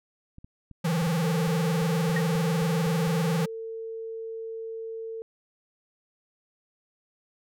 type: clicks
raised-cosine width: 5 ms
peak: -33 dBFS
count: 12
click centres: 0.384 / 0.445 / 0.713 / 1.018 / 1.068 / 1.477 / 1.82 / 2.094 / 2.354 / 2.621 / 2.865 / 3.074 s
type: tone with vibrato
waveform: square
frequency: 165.5 Hz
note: E3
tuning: 7 cents sharp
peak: -24 dBFS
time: 0.84-3.46 s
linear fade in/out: 10 ms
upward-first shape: triangle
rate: 20 Hz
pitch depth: 180 cents each way
type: tone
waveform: sine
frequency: 450 Hz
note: A4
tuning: 39 cents sharp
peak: -33 dBFS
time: 1.24-5.22 s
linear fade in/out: 0 ms
type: tone with exponential decay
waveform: sine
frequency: 1864 Hz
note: A#6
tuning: 1 cent flat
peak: -24 dBFS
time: 2.16-2.25 s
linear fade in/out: 5 ms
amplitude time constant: 19 ms
effects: none